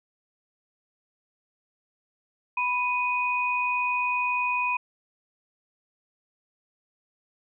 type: tone pair together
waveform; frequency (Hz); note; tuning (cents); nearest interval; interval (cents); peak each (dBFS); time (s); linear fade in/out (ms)
sine; 987.8 / 2489; B5 / D#7; 0 / 0; octave + major third; 1600; -26; 2.57-4.77; 5
effects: none